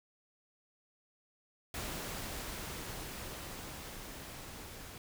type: noise with level ramp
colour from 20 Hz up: pink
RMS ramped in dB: -40 to -49 dBFS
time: 1.74-4.98 s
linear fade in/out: 2 ms
effects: none